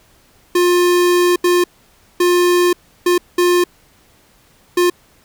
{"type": "tone bursts at uneven times", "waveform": "square", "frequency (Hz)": 354.1, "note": "F4", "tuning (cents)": 24, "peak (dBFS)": -11, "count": 6, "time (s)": [[0.55, 1.36], [1.44, 1.64], [2.2, 2.73], [3.06, 3.18], [3.38, 3.64], [4.77, 4.9]], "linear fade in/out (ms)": 5, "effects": ["pink hiss -52 dBFS RMS until 5.24 s"]}